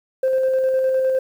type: tone with tremolo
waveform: sine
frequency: 523.3 Hz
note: C5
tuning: in tune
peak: -13 dBFS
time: 0.23-1.19 s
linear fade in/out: 5 ms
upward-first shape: square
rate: 9.8 Hz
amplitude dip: 25%
effects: tanh soft clip ceiling -13 dBFS + 8-bit